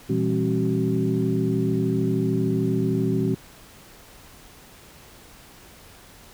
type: tone cluster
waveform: sine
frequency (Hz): 120.4 / 167.2 / 200.4 / 270 / 377.6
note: B2 / E3 / G3 / C#4 / F#4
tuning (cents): -44 / +25 / +38 / -45 / +35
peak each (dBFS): -26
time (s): 0.09-3.35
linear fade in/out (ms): 10
effects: tanh soft clip ceiling -9 dBFS + pink hiss -48 dBFS RMS until 6.33 s